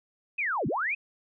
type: linear two-way sweep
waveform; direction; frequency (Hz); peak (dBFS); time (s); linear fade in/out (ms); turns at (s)
sine; down then up; 2598 to 109.8 to 2598; -26; 0.38-0.95; 10; 0.67
effects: none